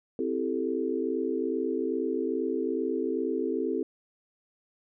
sine chord, A minor seventh, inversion first, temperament equal, 261.6 / 329.6 / 392 / 440 Hz, C4 / E4 / G4 / A4, 0 / 0 / 0 / 0 cents, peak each -32 dBFS, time 0.19-3.83 s, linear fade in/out 2 ms, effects none

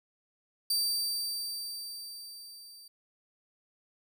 sawtooth tone with level ramp, 4654 Hz, D8, 17 cents flat, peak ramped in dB -23 to -47 dBFS, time 0.7-2.88 s, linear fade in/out 5 ms, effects none

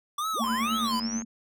square tone with vibrato, 1144 Hz, D6, 46 cents flat, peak -28 dBFS, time 0.18-1 s, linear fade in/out 5 ms, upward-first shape sine, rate 2.2 Hz, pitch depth 230 cents each way
sine linear sweep, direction up, 146.83 to 6645 Hz, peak -33 dBFS, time 0.33-1.24 s, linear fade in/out 50 ms
sine tone with tremolo, 227.5 Hz, A#3, 42 cents flat, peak -26 dBFS, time 0.39-1.25 s, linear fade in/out 20 ms, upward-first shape sine, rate 9.4 Hz, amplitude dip 65%
click train, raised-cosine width 0.5 ms, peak -27 dBFS, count 79, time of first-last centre 0.44-1.22 s, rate 100 Hz
effects none

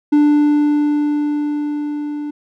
triangle tone with level ramp, 295.1 Hz, D4, 8 cents sharp, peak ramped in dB -6 to -20 dBFS, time 0.12-2.31 s, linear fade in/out 10 ms, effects none

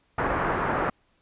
white low-pass noise, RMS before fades -26 dBFS, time 0.18-0.9 s, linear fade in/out 5 ms, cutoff 1500 Hz, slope 24 dB/octave, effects pink hiss -67 dBFS RMS until 1.21 s + resampled to 8000 Hz

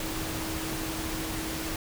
sine tone in noise, 320 Hz, D#4, 49 cents sharp, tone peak -36 dBFS, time 0-1.76 s, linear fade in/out 2 ms, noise pink, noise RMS -34 dBFS, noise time 0-1.76 s, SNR -5 dB, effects none

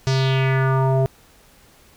square tone with low-pass filter sweep, 132.9 Hz, C3, 27 cents sharp, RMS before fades -18 dBFS, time 0.07-1.06 s, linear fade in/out 0 ms, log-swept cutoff 5700 to 580 Hz, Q 3, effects pink hiss -52 dBFS RMS until 1.96 s

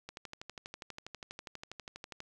click train, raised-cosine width 0.2 ms, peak -26 dBFS, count 27, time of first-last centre 0.09-2.204 s, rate 12.3 Hz, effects none

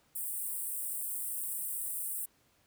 pink high-pass noise, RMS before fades -37 dBFS, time 0.15-2.26 s, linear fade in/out 10 ms, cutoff 8200 Hz, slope 96 dB/octave, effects pink hiss -69 dBFS RMS until 2.66 s + high-pass 60 Hz 12 dB/octave

